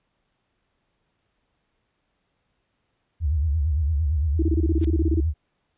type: tone with vibrato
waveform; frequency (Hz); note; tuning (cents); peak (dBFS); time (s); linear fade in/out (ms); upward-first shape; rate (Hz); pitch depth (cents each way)
sine; 75.7; D#2; -47; -19; 3.2-5.34; 50; sine; 8.8; 170
type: tone bursts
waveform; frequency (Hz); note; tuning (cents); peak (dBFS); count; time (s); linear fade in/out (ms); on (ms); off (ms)
sine; 324.8; E4; -26; -20; 14; 4.39-5.204; 5; 34; 26
type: noise with exponential growth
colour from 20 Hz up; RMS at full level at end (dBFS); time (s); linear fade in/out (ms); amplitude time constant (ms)
blue; -28; 4.77-4.85; 5; 17
effects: pink hiss -73 dBFS RMS until 5.77 s + resampled to 8000 Hz